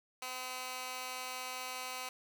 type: tone with high-pass filter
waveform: 15% pulse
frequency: 255.2 Hz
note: C4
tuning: 43 cents flat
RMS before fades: -42 dBFS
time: 0.22-2.09 s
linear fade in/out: 2 ms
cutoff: 1200 Hz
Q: 0.64
effects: none